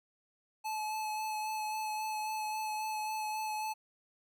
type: tone with vibrato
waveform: square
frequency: 862 Hz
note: A5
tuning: 36 cents flat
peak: -35 dBFS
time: 0.64-3.74 s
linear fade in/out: 20 ms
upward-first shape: sine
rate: 3.7 Hz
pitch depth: 15 cents each way
effects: none